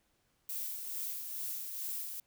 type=noise with tremolo; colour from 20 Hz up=violet; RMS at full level=-38 dBFS; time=0.49-2.2 s; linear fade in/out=2 ms; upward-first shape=sine; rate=2.3 Hz; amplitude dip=40%; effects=pink hiss -75 dBFS RMS until 2.26 s